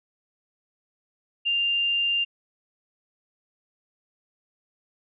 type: tone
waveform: sine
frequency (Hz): 2794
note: F7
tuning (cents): 0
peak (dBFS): -21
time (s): 1.45-2.25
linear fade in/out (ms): 20
effects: none

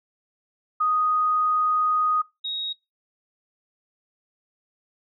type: tone pair in turn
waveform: sine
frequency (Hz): 1244.5 / 3776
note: D#6 / A#7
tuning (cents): 0 / +22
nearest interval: octave + perfect fifth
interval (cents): 1922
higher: second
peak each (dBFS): -19 / -27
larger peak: first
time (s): 0.8-2.22 / 2.44-2.73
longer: first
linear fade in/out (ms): 10
effects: noise-tail reverb RT60 0.2 s tail -19 dB re dry

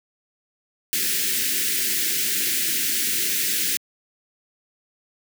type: band-stop noise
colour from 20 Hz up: white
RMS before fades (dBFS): -23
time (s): 0.93-3.77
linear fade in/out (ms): 0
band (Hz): 420 to 1600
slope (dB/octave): 48
effects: high-pass 200 Hz 12 dB/octave

